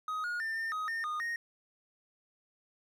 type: tone with pitch steps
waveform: triangle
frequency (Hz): 1257 / 1438 / 1793 / 1808 / 1258 / 1822 / 1227 / 1862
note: D#6 / F#6 / A6 / A6 / D#6 / A#6 / D#6 / A#6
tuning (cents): +17 / -50 / +32 / +47 / +19 / -40 / -25 / -2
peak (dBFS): -31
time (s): 0.08-1.36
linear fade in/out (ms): 2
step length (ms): 160
effects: none